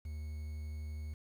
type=tone with quantisation; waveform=triangle; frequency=76 Hz; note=D#2; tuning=40 cents flat; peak=-37 dBFS; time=0.05-1.14 s; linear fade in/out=5 ms; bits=10; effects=none